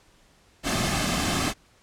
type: noise with comb filter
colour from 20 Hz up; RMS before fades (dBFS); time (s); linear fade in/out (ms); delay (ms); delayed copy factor
pink; -25; 0.63-1.54; 50; 2.1; -0.55
effects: pink hiss -59 dBFS RMS until 1.82 s + low-pass 9000 Hz 12 dB/octave